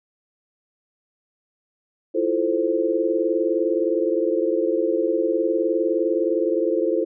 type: chord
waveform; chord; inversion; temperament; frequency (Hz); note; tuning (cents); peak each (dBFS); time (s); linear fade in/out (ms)
sine; F major seventh; third; equal; 329.6 / 349.2 / 440 / 523.3; E4 / F4 / A4 / C5; 0 / 0 / 0 / 0; -24; 2.14-7.05; 20
effects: none